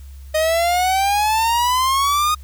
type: exponential sweep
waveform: 45% pulse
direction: up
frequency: 618 to 1244.5 Hz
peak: -15 dBFS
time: 0.34-2.35 s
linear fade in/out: 10 ms
effects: added 68 Hz sine -34 dBFS peak until 2.43 s + white hiss -53 dBFS RMS until 2.43 s